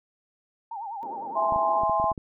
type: tone with vibrato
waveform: sine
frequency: 857 Hz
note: A5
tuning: 46 cents flat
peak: -32 dBFS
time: 0.71-1.79 s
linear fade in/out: 5 ms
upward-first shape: sine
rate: 9.9 Hz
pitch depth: 160 cents each way
type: band-pass noise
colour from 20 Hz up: pink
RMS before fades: -44 dBFS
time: 1.03-1.83 s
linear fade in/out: 0 ms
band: 240 to 730 Hz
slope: 24 dB/octave
type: chord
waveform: sine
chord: E augmented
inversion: none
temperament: equal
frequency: 659.3 / 830.6 / 1046.5 Hz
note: E5 / G#5 / B#5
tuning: 0 / 0 / 0 cents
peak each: -27 / -25 / -25 dBFS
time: 1.35-2.13 s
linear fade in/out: 20 ms
type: clicks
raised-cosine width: 3 ms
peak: -24 dBFS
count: 8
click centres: 1.523 / 1.561 / 1.835 / 1.896 / 1.999 / 2.042 / 2.117 / 2.178 s
effects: none